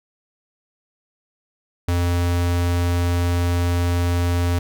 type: tone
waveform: square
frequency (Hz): 87.3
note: F2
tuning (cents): 0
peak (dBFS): -18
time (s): 1.88-4.59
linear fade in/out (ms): 5
effects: none